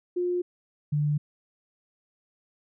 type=tone pair in turn; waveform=sine; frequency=355.9 / 148 Hz; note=F4 / D3; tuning=+33 / +14 cents; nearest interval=octave + minor third; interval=1519 cents; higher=first; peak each=-24 / -22 dBFS; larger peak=second; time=0.16-0.42 / 0.92-1.18 s; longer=neither; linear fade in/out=10 ms; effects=none